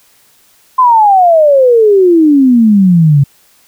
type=exponential sweep; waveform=sine; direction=down; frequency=1046.5 to 136 Hz; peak=-3 dBFS; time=0.78-3.24 s; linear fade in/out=10 ms; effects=white hiss -48 dBFS RMS until 3.67 s